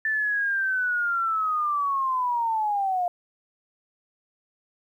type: linear sweep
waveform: sine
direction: down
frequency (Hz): 1769 to 698.5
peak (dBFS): -22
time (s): 0.05-3.08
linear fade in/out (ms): 2
effects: 10-bit